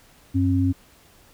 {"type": "tone pair together", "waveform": "sine", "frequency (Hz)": [95.25, 269.4], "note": ["G2", "C#4"], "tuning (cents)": [-49, -49], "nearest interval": "octave + tritone", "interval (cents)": 1800, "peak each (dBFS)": -20, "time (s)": [0.34, 0.73], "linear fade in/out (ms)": 20, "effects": ["pink hiss -54 dBFS RMS until 1.33 s"]}